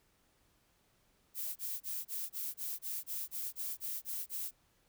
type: noise bursts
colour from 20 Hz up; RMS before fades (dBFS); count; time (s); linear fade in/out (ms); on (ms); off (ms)
violet; -39; 13; 1.34-4.512; 50; 220; 26
effects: pink hiss -72 dBFS RMS until 4.88 s